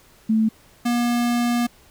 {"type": "tone pair in turn", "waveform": ["sine", "square"], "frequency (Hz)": [220, 239.5], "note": ["A3", "A#3"], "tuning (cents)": [0, 47], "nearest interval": "minor second", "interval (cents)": 147, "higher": "second", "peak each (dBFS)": [-15, -19], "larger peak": "first", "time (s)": [[0.29, 0.49], [0.85, 1.67]], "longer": "second", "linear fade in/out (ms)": 10, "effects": ["pink hiss -53 dBFS RMS until 1.9 s"]}